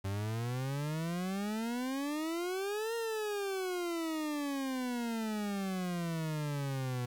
40% pulse exponential two-way sweep, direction up then down, 95.5 to 466.2 to 121.7 Hz, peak -33 dBFS, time 0.04-7.06 s, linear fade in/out 10 ms, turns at 2.95 s, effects 10-bit

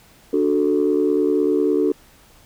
sine chord, D major, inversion none, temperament equal, 293.7 / 370 / 440 Hz, D4 / F#4 / A4, 0 / 0 / 0 cents, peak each -19 dBFS, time 0.33-1.92 s, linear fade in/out 5 ms, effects tanh soft clip ceiling -8 dBFS + pink hiss -51 dBFS RMS until 2.45 s

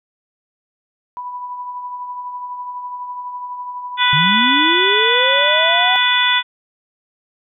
sine tone with tremolo, 987.8 Hz, B5, in tune, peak -23 dBFS, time 1.17-4.73 s, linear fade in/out 0 ms, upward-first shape triangle, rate 12 Hz, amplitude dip 45%
harmonic tone, 493.9 Hz, B4, in tune, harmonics 2 / 3 / 4 / 5 / 6 / 7, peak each -19 / -20 / -19 / -22 / -25 / -16 dBFS, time 3.97-6.43 s, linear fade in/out 50 ms
sine linear sweep, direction up, 138.6 to 758 Hz, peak -18 dBFS, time 4.13-5.96 s, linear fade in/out 0 ms
effects none

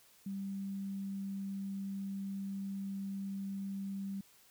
sine tone, 196 Hz, G3, in tune, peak -37 dBFS, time 0.26-4.21 s, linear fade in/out 5 ms, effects white hiss -64 dBFS RMS until 4.5 s

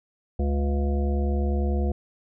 harmonic tone, 70.8 Hz, C#2, 37 cents sharp, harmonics 1 / 3 / 5 / 7 / 9 / 10, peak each -22 / -30 / -33 / -35 / -42 / -38 dBFS, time 0.39-1.92 s, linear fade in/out 5 ms, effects none

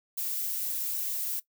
violet noise, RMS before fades -32 dBFS, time 0.17-1.4 s, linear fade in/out 10 ms, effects noise-tail reverb RT60 0.1 s tail -18 dB re dry

